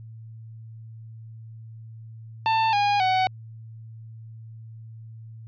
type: tone with pitch steps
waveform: 45% pulse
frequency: 891 / 817.1 / 749.2 Hz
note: A5 / G#5 / F#5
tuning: +22 / -28 / +21 cents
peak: -19 dBFS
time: 2.46-3.27 s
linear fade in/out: 0 ms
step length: 270 ms
effects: added 112 Hz sine -39 dBFS peak until 5.47 s + resampled to 11025 Hz